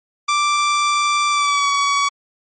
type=tone with pitch glide; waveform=sawtooth; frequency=1174.7 to 1131.4 Hz; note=D6 to C#6; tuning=0 to +35 cents; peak=-11 dBFS; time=0.28-2.09 s; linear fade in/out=10 ms; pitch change=-65 cents; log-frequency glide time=1.3-1.68 s; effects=MP3 32 kbps